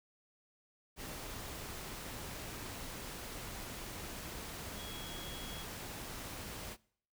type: tone in noise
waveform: sine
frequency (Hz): 3322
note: G#7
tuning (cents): 0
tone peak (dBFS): -49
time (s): 4.75-5.66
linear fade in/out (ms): 50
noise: pink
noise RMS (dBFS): -45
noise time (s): 0.96-6.77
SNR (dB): -7
effects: noise-tail reverb RT60 0.6 s tail -23 dB re dry